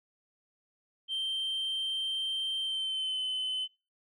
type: tone with pitch glide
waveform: sine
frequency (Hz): 3136 to 3041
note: G7 to F#7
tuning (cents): 0 to +47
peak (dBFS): -28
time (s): 1.08-3.68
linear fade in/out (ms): 50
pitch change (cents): -53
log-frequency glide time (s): 2.61-3.2
effects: noise-tail reverb RT60 0.3 s tail -24 dB re dry + tanh soft clip ceiling -29 dBFS